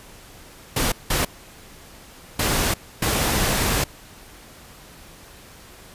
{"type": "noise bursts at uneven times", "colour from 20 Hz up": "pink", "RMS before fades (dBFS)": -21, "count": 4, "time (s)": [[0.76, 0.92], [1.1, 1.25], [2.39, 2.74], [3.02, 3.84]], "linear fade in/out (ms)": 5, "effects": ["pink hiss -45 dBFS RMS until 5.94 s", "resampled to 32000 Hz"]}